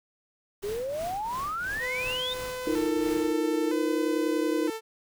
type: noise with tremolo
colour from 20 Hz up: pink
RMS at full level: -40 dBFS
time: 0.62-3.33 s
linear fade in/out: 10 ms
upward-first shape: triangle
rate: 2.9 Hz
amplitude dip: 75%
type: exponential sweep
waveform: sine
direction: up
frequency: 392 to 3729 Hz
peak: -29 dBFS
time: 0.63-2.34 s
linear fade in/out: 10 ms
type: tone with vibrato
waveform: sawtooth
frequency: 474.1 Hz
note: A#4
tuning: 29 cents sharp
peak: -29 dBFS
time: 1.79-4.81 s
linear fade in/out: 50 ms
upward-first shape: square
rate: 0.52 Hz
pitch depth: 110 cents each way
type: chord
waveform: sine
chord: Eb suspended second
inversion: none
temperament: equal with one note detuned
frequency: 311.1 / 341.8 / 466.2 Hz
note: Eb4 / F4 / Bb4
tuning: 0 / -37 / 0 cents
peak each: -27 / -30 / -30 dBFS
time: 2.67-4.7 s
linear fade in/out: 2 ms
effects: none